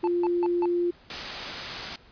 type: tone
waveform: sine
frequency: 349.2 Hz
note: F4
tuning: in tune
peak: -22 dBFS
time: 0.03-0.91 s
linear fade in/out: 10 ms
type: tone bursts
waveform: triangle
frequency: 880 Hz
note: A5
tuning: in tune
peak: -26 dBFS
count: 4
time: 0.04-0.656 s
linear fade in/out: 0 ms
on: 34 ms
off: 160 ms
type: noise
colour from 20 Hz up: white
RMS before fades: -32 dBFS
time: 1.1-1.96 s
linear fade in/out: 2 ms
effects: pink hiss -55 dBFS RMS until 2.11 s + resampled to 11025 Hz

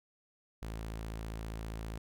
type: tone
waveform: sawtooth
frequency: 55 Hz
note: A1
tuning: in tune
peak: -35 dBFS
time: 0.62-1.98 s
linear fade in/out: 5 ms
effects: none

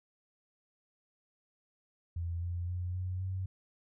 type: tone with pitch steps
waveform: sine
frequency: 85.1 / 87.24 / 89.43 / 91.68 / 93.99 Hz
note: F2 / F2 / F2 / F#2 / F#2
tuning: -44 / -1 / +42 / -15 / +28 cents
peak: -33 dBFS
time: 2.16-3.46 s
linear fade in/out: 5 ms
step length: 260 ms
effects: none

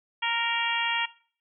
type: harmonic tone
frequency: 465.5 Hz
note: A#4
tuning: 2 cents flat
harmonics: 2 / 3 / 4 / 5 / 6 / 7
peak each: -30 / -36 / -32 / -32 / -31 / -33 dBFS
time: 0.22-1.06 s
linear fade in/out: 10 ms
effects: noise-tail reverb RT60 0.5 s tail -20 dB re dry

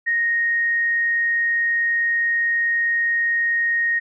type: tone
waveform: sine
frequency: 1864.7 Hz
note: A#6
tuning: in tune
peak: -17 dBFS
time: 0.06-4 s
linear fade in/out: 20 ms
effects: none

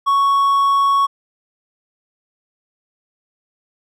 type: tone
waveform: triangle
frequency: 1111 Hz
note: C#6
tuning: 4 cents sharp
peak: -10 dBFS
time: 0.06-1.07 s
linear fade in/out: 20 ms
effects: none

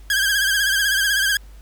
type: tone with vibrato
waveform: sawtooth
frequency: 1609 Hz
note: G6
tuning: 45 cents sharp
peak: -13 dBFS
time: 0.1-1.37 s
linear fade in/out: 2 ms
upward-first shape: sine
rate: 16 Hz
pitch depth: 70 cents each way
effects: added 50 Hz sine -39 dBFS peak until 1.61 s + pink hiss -54 dBFS RMS until 1.61 s

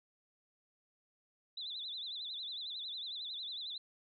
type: tone with vibrato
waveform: sine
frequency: 3739 Hz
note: A#7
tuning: 4 cents sharp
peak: -40 dBFS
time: 1.57-3.78 s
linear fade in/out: 5 ms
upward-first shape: sine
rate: 11 Hz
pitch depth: 150 cents each way
effects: none

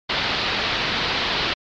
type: low-pass noise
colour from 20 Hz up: white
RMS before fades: -23 dBFS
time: 0.09-1.54 s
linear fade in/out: 10 ms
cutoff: 4500 Hz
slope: 48 dB/octave
effects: MP3 64 kbps

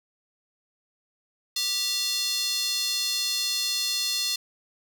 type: tone with high-pass filter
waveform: square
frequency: 392 Hz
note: G4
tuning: in tune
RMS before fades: -27 dBFS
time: 1.56-4.36 s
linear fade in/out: 5 ms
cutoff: 4200 Hz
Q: 3.2
effects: none

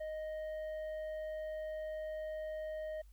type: tone with tanh clipping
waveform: sine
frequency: 622.3 Hz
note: D#5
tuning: in tune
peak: -40 dBFS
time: 0-3.02 s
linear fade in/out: 10 ms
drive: 6 dB
effects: added 50 Hz sine -55 dBFS peak until 3.12 s + white hiss -75 dBFS RMS until 3.12 s

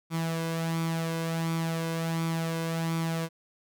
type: tone with flanger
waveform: sawtooth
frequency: 164.3 Hz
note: E3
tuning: 5 cents flat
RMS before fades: -30 dBFS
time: 0.1-3.29 s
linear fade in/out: 50 ms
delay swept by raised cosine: 0.86 to 1.96 ms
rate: 1.4 Hz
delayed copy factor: +0.5
effects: none

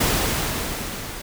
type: noise with level ramp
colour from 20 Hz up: pink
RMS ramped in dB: -19 to -34 dBFS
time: 0-1.22 s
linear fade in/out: 10 ms
effects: none

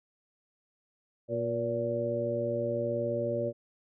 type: harmonic tone with a mistuned harmonic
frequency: 119 Hz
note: A#2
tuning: 36 cents sharp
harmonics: 1 / 2 / 3 / 4 / 5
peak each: -37 / -38 / -36 / -35 / -31 dBFS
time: 1.28-3.53 s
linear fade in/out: 50 ms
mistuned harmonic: 5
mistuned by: -56 cents
effects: none

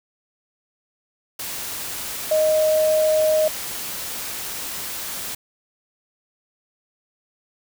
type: tone in noise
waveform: sine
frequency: 622.3 Hz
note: D#5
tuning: in tune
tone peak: -15 dBFS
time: 2.31-3.48 s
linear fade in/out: 5 ms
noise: white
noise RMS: -30 dBFS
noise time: 1.39-5.35 s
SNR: +12 dB
effects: none

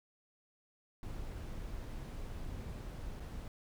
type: noise with dropouts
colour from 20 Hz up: brown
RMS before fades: -43 dBFS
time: 1.03-3.48 s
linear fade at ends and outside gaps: 1 ms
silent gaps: 3.199-3.203 s
effects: none

